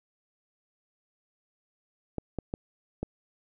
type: clicks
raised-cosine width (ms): 2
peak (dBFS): -18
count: 4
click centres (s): 2.183 / 2.387 / 2.539 / 3.03
effects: none